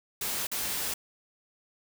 white noise with dropouts, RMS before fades -32 dBFS, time 0.21-0.94 s, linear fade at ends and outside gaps 5 ms, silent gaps 0.47-0.515 s, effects none

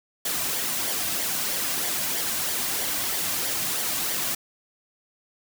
white noise with flanger, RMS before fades -27 dBFS, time 0.25-4.35 s, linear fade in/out 5 ms, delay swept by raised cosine 0.75 to 2.35 ms, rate 3.1 Hz, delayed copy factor -0.5, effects none

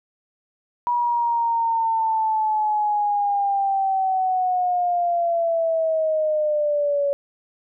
sine linear sweep, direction down, 968 to 562 Hz, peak -18 dBFS, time 0.87-7.13 s, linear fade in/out 0 ms, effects none

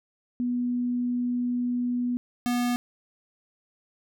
sine / square tone pair in turn, 244.9 / 243.6 Hz, B3 / B3, -14 / -24 cents, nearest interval unison, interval 10 cents, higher first, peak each -24 / -24 dBFS, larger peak neither, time 0.4-2.17 / 2.46-2.76 s, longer first, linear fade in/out 0 ms, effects none

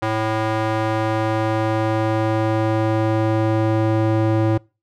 square tone with band-pass filter sweep, 110 Hz, A2, in tune, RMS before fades -19 dBFS, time 0.02-4.58 s, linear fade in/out 10 ms, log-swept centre 910 to 370 Hz, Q 0.74, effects noise-tail reverb RT60 0.3 s tail -25 dB re dry

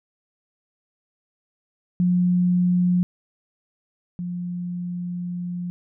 sine tone pair in turn, 178.7 / 176.75 Hz, F3 / F3, +40 / +21 cents, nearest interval unison, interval 19 cents, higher first, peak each -16 / -26 dBFS, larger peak first, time 2-3.03 / 4.19-5.7 s, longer second, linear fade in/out 0 ms, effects none

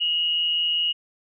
sine tone with amplitude modulation, 2880 Hz, F#7, 47 cents flat, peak -18 dBFS, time 0-0.93 s, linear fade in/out 20 ms, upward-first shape sine, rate 165 Hz, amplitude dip 45%, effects none

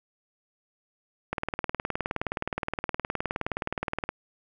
click train, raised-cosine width 0.5 ms, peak -13 dBFS, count 54, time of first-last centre 1.33-4.09 s, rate 19.2 Hz, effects none

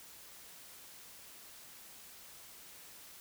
silence, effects white hiss -54 dBFS RMS until 3.2 s

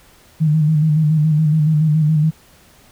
sine tone with vibrato, 154.3 Hz, D#3, 14 cents flat, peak -11 dBFS, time 0.4-2.31 s, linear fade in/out 20 ms, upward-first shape square, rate 7.1 Hz, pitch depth 44 cents each way, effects pink hiss -49 dBFS RMS until 2.91 s

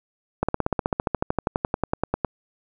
slowing click train, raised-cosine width 1 ms, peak -7 dBFS, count 24, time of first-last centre 0.43-2.247 s, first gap 56 ms, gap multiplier 1.03, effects none

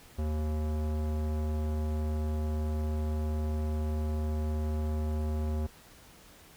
square tone with low-pass filter, 76.8 Hz, D#2, 22 cents flat, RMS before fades -31 dBFS, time 0.18-5.67 s, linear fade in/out 10 ms, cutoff 760 Hz, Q 0.76, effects pink hiss -55 dBFS RMS until 6.56 s

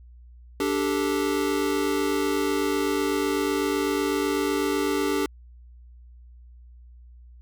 square chord, D suspended fourth, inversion none, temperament equal with one note detuned, 292.3 / 392 / 440 Hz, D4 / G4 / A4, -8 / 0 / 0 cents, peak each -27 / -27 / -30 dBFS, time 0.6-5.26 s, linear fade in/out 2 ms, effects added 60 Hz sine -45 dBFS peak until 7.41 s

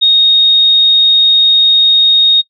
sine tone, 3725 Hz, A#7, 2 cents flat, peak -4 dBFS, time 0.01-2.42 s, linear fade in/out 20 ms, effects noise-tail reverb RT60 0.1 s tail -24 dB re dry

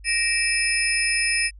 sine tone cluster, 1869 / 2349 / 2613 / 5160 / 9400 Hz, A#6 / D7 / E7 / E8 / D9, +4 / 0 / -16 / -38 / +1 cents, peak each -26 dBFS, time 0.04-1.51 s, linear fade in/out 50 ms, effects added 50 Hz sine -41 dBFS peak until 1.59 s

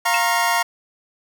25% pulse chord, Bb minor, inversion second, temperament equal with one note detuned, 698.5 / 932.3 / 1083.4 Hz, F5 / Bb5 / Db6, 0 / 0 / -40 cents, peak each -18 / -16 / -20 dBFS, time 0.05-0.63 s, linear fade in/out 10 ms
sine tone with exponential decay, 2637 Hz, E7, in tune, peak -15 dBFS, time 0.14-0.23 s, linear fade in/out 2 ms, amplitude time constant 18 ms
effects none

